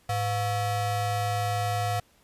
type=ring-modulated tone; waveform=square; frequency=303.7 Hz; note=D#4; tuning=42 cents flat; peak=-23 dBFS; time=0.09-2 s; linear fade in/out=5 ms; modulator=410 Hz; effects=pink hiss -62 dBFS RMS until 2.23 s + resampled to 32000 Hz